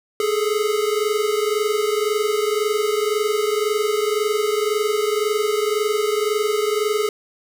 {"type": "tone pair together", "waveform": "square", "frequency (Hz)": [415.1, 437], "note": ["G#4", "A4"], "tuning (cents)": [-1, -12], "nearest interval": "minor second", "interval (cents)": 89, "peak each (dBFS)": [-21, -23], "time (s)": [0.2, 7.09], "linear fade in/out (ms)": 2, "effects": []}